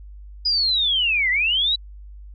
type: linear two-way sweep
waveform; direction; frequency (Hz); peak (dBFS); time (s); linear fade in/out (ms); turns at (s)
sine; down then up; 4993 to 1933 to 3985; -17; 0.45-1.76; 10; 1.3
effects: added 50 Hz sine -37 dBFS peak until 2.34 s